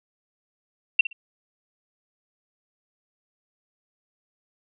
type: tone with echo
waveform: sine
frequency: 2721 Hz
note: F7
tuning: 46 cents flat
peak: -11 dBFS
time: 0.99-1.01 s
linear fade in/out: 5 ms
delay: 60 ms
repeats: 2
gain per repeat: -14 dB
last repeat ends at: 1.13 s
effects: none